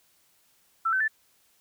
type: tone with pitch steps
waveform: sine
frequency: 1333 / 1531.2 / 1758.9 Hz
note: E6 / G6 / A6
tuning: +19 / -41 / -1 cents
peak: -22 dBFS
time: 0.85-1.081 s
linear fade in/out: 10 ms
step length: 77 ms
effects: white hiss -65 dBFS RMS until 1.6 s